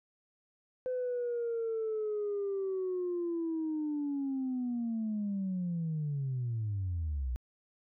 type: linear sweep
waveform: sine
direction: down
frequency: 510 to 58.27 Hz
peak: -30 dBFS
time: 0.86-7.36 s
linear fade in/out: 0 ms
effects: tanh soft clip ceiling -28 dBFS